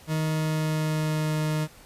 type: tone with pitch glide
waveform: 40% pulse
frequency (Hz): 156.7 to 154.36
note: D#3 to D#3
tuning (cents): +13 to -13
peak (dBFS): -23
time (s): 0.07-1.68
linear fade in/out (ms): 50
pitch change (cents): -26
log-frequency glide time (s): 0.27-1.39
effects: pink hiss -51 dBFS RMS until 1.85 s + resampled to 32000 Hz